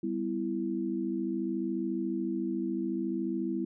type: tone cluster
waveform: sine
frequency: 196.3 / 250.3 / 330.9 Hz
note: G3 / B3 / E4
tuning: +3 / +23 / +7 cents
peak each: -35 / -35 / -32 dBFS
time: 0.03-3.65 s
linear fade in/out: 5 ms
effects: none